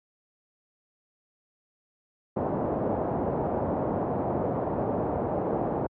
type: low-pass noise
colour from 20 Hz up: white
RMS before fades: -28 dBFS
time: 2.36-5.87 s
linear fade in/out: 10 ms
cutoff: 750 Hz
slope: 24 dB/octave
effects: high-pass 80 Hz 12 dB/octave